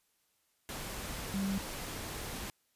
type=tone in noise; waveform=sine; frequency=195.6 Hz; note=G3; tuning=4 cents flat; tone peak=-31 dBFS; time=1.34-1.58 s; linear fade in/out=0 ms; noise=pink; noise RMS=-41 dBFS; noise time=0.69-2.5 s; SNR=+7 dB; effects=white hiss -75 dBFS RMS until 2.75 s + resampled to 32000 Hz